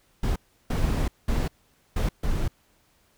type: noise bursts at uneven times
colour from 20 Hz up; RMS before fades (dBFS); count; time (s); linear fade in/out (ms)
brown; -24; 5; 0.23-0.36 / 0.7-1.08 / 1.28-1.48 / 1.96-2.09 / 2.23-2.48; 5
effects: pink hiss -64 dBFS RMS until 3.17 s